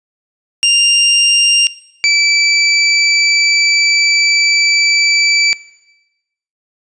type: tone pair in turn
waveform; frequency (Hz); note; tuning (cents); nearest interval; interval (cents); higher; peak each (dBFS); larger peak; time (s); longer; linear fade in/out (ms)
25% pulse; 2794 / 2319; F7 / D7; 0 / -22; minor third; 322; first; -4; neither; 0.63-1.67 / 2.04-5.53; second; 0
effects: noise-tail reverb RT60 1.0 s tail -20 dB re dry + resampled to 22050 Hz